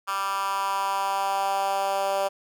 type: tone with high-pass filter sweep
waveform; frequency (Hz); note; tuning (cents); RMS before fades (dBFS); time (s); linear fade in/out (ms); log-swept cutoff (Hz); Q
10% pulse; 196; G3; 0; -26; 0.07-2.29; 20; 1200 to 610; 3.5
effects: none